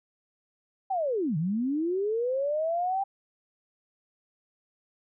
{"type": "linear two-way sweep", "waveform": "sine", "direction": "down then up", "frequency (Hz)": [795, 146.83, 795], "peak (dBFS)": -25, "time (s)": [0.9, 3.04], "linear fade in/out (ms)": 10, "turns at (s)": 1.37, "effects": []}